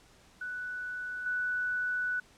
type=tone with level steps; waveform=sine; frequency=1484 Hz; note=F#6; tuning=5 cents sharp; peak=-35 / -29 dBFS; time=0.41-2.2 s; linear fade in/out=5 ms; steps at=1.26 s; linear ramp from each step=2 ms; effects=pink hiss -60 dBFS RMS until 2.37 s + low-pass 9000 Hz 12 dB/octave